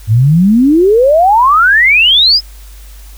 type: exponential sweep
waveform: sine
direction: up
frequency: 101.6 to 5220 Hz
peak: -4 dBFS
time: 0.07-2.41 s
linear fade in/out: 50 ms
effects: added 50 Hz sine -30 dBFS peak until 3.17 s + white hiss -41 dBFS RMS until 3.17 s